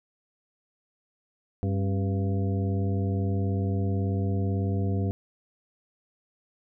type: harmonic tone with a mistuned harmonic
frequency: 98 Hz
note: G2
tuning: in tune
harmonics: 1 / 2 / 3 / 4 / 5 / 7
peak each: -25 / -31 / -35 / -37 / -39 / -42 dBFS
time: 1.63-5.11 s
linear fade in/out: 0 ms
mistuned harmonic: 3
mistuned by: -120 cents
effects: none

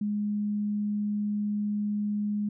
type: tone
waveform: sine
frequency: 207.7 Hz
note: G#3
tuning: in tune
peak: -26 dBFS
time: 0.01-2.49 s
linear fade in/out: 5 ms
effects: none

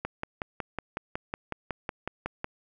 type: click train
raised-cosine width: 0.5 ms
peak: -16 dBFS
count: 14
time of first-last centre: 0.05-2.444 s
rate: 5.43 Hz
effects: none

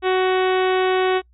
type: harmonic tone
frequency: 372.6 Hz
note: F#4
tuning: 12 cents sharp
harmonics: 1 / 2 / 3 / 4 / 5 / 6 / 7 / 8 / 9 / 10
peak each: -17 / -23 / -27 / -29 / -31 / -33 / -34 / -35 / -36 / -37 dBFS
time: 0.02-1.22 s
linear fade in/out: 50 ms
effects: noise-tail reverb RT60 0.1 s tail -26 dB re dry + added 60 Hz sine -52 dBFS peak until 1.33 s

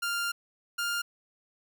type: tone pair in turn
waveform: sawtooth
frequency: 1396.9 / 1404.3 Hz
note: F6 / F6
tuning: 0 / +9 cents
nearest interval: unison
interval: 9 cents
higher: second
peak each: -25 dBFS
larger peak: neither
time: 0.02-0.32 / 0.78-1.02 s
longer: first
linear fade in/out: 10 ms
effects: none

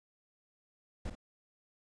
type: noise with echo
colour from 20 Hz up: brown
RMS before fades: -38 dBFS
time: 1.05-1.1 s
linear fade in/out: 5 ms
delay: 53 ms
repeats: 1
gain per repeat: -9 dB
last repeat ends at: 1.153 s
effects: resampled to 22050 Hz

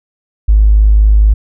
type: tone with tanh clipping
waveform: triangle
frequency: 52.2 Hz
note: G#1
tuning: 10 cents sharp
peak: -3 dBFS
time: 0.48-1.34 s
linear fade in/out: 10 ms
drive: 2 dB
effects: none

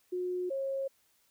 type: tone pair in turn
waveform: sine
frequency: 361.7 / 541.9 Hz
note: F#4 / C#5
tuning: -39 / -39 cents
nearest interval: perfect fifth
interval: 700 cents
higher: second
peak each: -31 / -31 dBFS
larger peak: neither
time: 0.12-0.5 / 0.5-0.88 s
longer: neither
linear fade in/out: 10 ms
effects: white hiss -70 dBFS RMS until 1.3 s

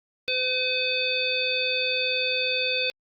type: harmonic tone with a mistuned harmonic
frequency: 509 Hz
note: C5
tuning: 48 cents flat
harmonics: 1 / 3 / 5 / 7 / 9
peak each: -30 / -38 / -26 / -29 / -31 dBFS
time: 0.28-2.9 s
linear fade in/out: 0 ms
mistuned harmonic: 9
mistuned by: -29 cents
effects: Opus 48 kbps

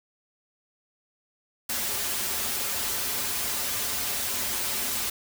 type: noise with comb filter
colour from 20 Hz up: white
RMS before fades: -29 dBFS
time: 1.69-5.1 s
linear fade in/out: 5 ms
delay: 6.3 ms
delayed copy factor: -0.85
effects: none

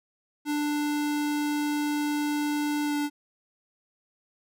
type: tone with pitch glide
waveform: square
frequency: 295.2 to 292.5 Hz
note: D4 to D4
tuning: +9 to -7 cents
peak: -26 dBFS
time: 0.45-3.1 s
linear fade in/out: 50 ms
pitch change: -16 cents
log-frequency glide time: 2.84-2.95 s
effects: none

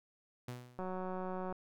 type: tone with exponential decay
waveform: sawtooth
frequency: 123.47 Hz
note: B2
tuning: in tune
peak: -36 dBFS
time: 0.48-0.99 s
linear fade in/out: 5 ms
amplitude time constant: 110 ms
type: click train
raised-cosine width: 1 ms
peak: -28 dBFS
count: 137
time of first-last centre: 0.79-1.525 s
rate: 185 Hz
effects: none

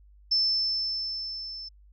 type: tone with level ramp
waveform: sine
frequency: 5290 Hz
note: E8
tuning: 5 cents sharp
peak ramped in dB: -20 to -37 dBFS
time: 0.31-1.69 s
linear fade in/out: 10 ms
effects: added 50 Hz sine -52 dBFS peak until 1.92 s

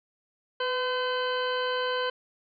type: harmonic tone with a mistuned harmonic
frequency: 510 Hz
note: C5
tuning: 44 cents flat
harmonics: 1 / 2 / 3 / 4 / 5 / 6 / 8 / 9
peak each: -29 / -32 / -33 / -45 / -46 / -35 / -43 / -48 dBFS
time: 0.6-2.1 s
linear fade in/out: 5 ms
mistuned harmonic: 1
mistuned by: -32 cents
effects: none

